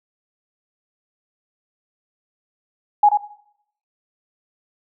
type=tone with echo; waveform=sine; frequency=830.6 Hz; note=G#5; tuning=in tune; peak=-8 dBFS; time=3.03-3.09 s; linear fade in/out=5 ms; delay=84 ms; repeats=1; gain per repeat=-6 dB; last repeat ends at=3.174 s; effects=noise-tail reverb RT60 0.7 s tail -17 dB re dry